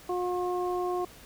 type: harmonic tone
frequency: 359.1 Hz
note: F4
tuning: 48 cents sharp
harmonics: 1 / 2 / 3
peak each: -29 / -33 / -36 dBFS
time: 0.09-1.05 s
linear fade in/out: 5 ms
effects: pink hiss -51 dBFS RMS until 1.25 s